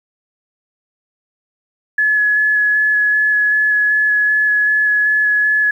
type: tone with vibrato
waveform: sine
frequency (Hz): 1701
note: G#6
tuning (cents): +41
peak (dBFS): -11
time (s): 1.98-5.71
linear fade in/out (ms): 5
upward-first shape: square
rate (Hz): 2.6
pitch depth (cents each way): 9
effects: 8-bit